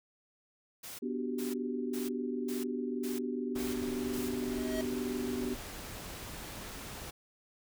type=noise bursts; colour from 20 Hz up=white; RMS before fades=-45 dBFS; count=7; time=0.83-4.29 s; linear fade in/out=10 ms; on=160 ms; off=390 ms
type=chord; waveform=sine; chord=G major seventh; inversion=first; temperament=equal; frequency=246.9 / 293.7 / 370 / 392 Hz; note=B3 / D4 / F#4 / G4; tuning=0 / 0 / 0 / 0 cents; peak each=-35 / -41 / -41 / -39 dBFS; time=1.02-5.55 s; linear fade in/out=10 ms
type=noise; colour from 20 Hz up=pink; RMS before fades=-44 dBFS; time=3.55-7.11 s; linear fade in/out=10 ms
type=tone with exponential growth; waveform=square; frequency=635 Hz; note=D#5; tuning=35 cents sharp; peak=-34 dBFS; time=4.3-4.81 s; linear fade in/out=0 ms; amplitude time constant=110 ms
effects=none